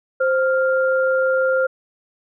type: tone pair together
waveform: sine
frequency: 523.3 / 1397 Hz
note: C5 / F6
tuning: 0 / 0 cents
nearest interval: octave + perfect fourth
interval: 1700 cents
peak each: -16 / -21 dBFS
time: 0.2-1.67 s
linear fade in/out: 10 ms
effects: none